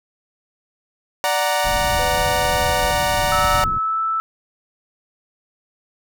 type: chord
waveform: sawtooth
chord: D augmented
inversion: none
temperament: equal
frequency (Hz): 587.3 / 740 / 932.3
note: D5 / F#5 / A#5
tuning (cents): 0 / 0 / 0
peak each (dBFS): -18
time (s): 1.24-3.64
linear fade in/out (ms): 0
type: low-pass noise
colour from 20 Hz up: pink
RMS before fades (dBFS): -27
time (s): 1.64-3.79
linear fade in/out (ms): 10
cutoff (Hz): 180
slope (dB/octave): 12
type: tone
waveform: triangle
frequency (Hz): 502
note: B4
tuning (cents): +28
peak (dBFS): -25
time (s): 1.99-2.91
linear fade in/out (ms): 2
type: tone with pitch glide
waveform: sine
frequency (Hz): 1303 to 1318.1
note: E6 to E6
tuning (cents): -20 to -1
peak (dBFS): -18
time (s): 3.32-4.2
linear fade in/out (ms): 0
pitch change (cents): +19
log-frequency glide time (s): 3.78-4.01
effects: none